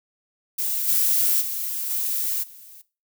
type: noise with level steps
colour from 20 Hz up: violet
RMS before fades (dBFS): -25 / -20 / -28 / -25 / -45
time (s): 0.58-2.82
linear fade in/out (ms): 10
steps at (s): 0.87 / 1.4 / 1.89 / 2.42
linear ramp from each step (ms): 20
effects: noise-tail reverb RT60 0.3 s tail -18 dB re dry